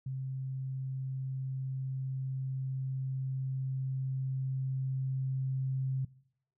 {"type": "tone with level ramp", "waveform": "sine", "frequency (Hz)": 132.3, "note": "C3", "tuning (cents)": 20, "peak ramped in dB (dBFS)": [-34, -29], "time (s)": [0.06, 6.05], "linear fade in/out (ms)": 5, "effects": ["noise-tail reverb RT60 0.7 s tail -22 dB re dry"]}